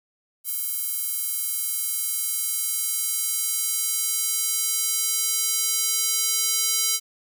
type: tone with high-pass filter sweep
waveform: square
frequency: 440 Hz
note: A4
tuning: in tune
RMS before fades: -25 dBFS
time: 0.44-7 s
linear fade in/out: 50 ms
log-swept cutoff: 12000 to 5600 Hz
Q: 0.96
effects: none